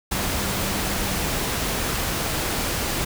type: tone in noise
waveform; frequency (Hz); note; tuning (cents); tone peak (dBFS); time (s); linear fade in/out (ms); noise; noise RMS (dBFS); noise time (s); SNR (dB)
sine; 195.8; G3; -2; -33; 0.38-1.28; 10; pink; -25; 0.11-3.05; -11
effects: none